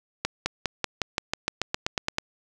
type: accelerating click train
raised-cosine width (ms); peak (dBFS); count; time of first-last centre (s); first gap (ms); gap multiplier
0.2; -7; 14; 0.25-2.184; 210; 0.94
effects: none